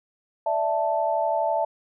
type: chord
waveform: sine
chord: D suspended second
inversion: none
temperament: equal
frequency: 587.3 / 659.3 / 880 Hz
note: D5 / E5 / A5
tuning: 0 / 0 / 0 cents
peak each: -28 / -24 / -25 dBFS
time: 0.46-1.65 s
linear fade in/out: 5 ms
effects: none